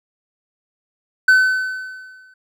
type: tone with exponential decay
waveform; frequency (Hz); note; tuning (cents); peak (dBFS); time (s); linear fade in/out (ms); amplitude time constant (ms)
triangle; 1517; F#6; +43; -5; 1.28-2.34; 5; 230
effects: none